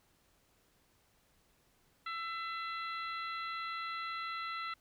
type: harmonic tone with a mistuned harmonic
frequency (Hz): 672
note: E5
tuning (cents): +33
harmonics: 2 / 3 / 4 / 5 / 6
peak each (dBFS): -39 / -44 / -49 / -52 / -49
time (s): 2.06-4.74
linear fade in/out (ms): 5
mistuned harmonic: 2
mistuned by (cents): -17
effects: pink hiss -71 dBFS RMS until 4.8 s